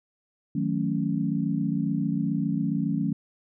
sine chord, D# half-diminished seventh, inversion none, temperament equal with one note detuned, 157.83 / 185 / 220 / 277.2 Hz, D#3 / F#3 / A3 / C#4, +25 / 0 / 0 / 0 cents, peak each -29 dBFS, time 0.55-3.13 s, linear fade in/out 5 ms, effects none

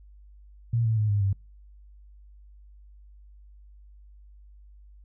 sine tone with pitch steps, 116.54 / 111.6 / 106.87 / 102.34 / 98 Hz, A#2 / A2 / A2 / G#2 / G2, 0 / +25 / -50 / -25 / 0 cents, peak -21 dBFS, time 0.73-1.33 s, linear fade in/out 5 ms, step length 120 ms, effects noise-tail reverb RT60 0.3 s tail -26 dB re dry + added 50 Hz sine -48 dBFS peak until 5.04 s

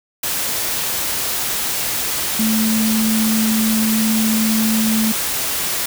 sine tone in noise, 220 Hz, A3, in tune, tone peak -15 dBFS, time 2.39-5.12 s, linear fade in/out 5 ms, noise white, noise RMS -21 dBFS, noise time 0.23-5.86 s, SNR +3 dB, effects none

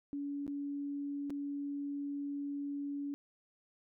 sine tone with dropouts, 284.3 Hz, C#4, 44 cents sharp, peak -36 dBFS, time 0.13-3.14 s, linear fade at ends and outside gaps 0 ms, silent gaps 0.466-0.478 / 1.298-1.304 s, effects none

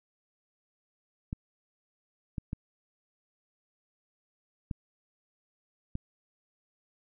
clicks, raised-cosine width 5 ms, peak -21 dBFS, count 5, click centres 1.329 / 2.382 / 2.531 / 4.712 / 5.954 s, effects none

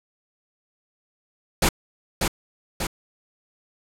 pink noise with echo, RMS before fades -18 dBFS, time 1.62-1.69 s, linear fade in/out 5 ms, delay 590 ms, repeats 2, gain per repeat -4 dB, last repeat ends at 2.87 s, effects low-pass 12000 Hz 12 dB/octave

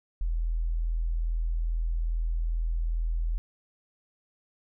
sine tone, 41.2 Hz, E1, in tune, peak -25 dBFS, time 0.21-3.38 s, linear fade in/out 0 ms, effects none

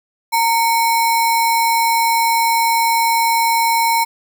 sine tone with sample-and-hold, 920 Hz, A#5, 23 cents flat, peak -12 dBFS, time 0.32-4.05 s, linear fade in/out 20 ms, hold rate 3150 Hz, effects none

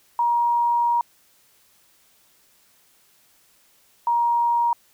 sine tone pair in turn, 948 / 944.4 Hz, A#5 / A#5, +29 / +22 cents, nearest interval unison, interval 7 cents, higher first, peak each -17 dBFS, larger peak neither, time 0.19-1.01 / 4.07-4.73 s, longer first, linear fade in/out 2 ms, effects white hiss -59 dBFS RMS until 4.93 s

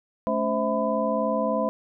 sine tone cluster, 217.6 / 280.8 / 520 / 653 / 1003 Hz, A3 / C#4 / C5 / E5 / B5, -19 / +22 / -11 / -17 / +26 cents, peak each -28 / -32 / -27 / -27 / -29 dBFS, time 0.27-1.69 s, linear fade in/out 0 ms, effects none

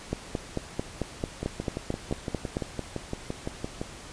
two click trains, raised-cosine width 2 ms, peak -14 / -17 dBFS, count 12 / 15, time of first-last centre 0.13-2.569 / 1.43-3.815 s, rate 4.51 / 5.87 Hz, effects pink hiss -44 dBFS RMS until 4.12 s + resampled to 22050 Hz

